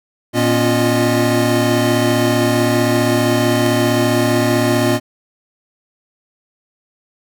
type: tone cluster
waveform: square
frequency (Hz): 115.2 / 244.2 / 279.6 / 351.3 / 615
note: A#2 / B3 / C#4 / F4 / D#5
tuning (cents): -20 / -19 / +15 / +10 / -20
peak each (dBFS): -20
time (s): 0.33-5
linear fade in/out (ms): 50
effects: none